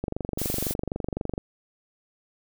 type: click train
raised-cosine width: 2 ms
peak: -15 dBFS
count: 33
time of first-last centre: 0.04-1.379 s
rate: 23.9 Hz
type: noise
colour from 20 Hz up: blue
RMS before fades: -31 dBFS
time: 0.38-0.74 s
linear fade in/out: 10 ms
effects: none

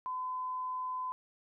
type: tone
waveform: sine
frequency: 1016 Hz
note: B5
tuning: 49 cents sharp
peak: -34 dBFS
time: 0.06-1.12 s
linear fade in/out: 0 ms
effects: none

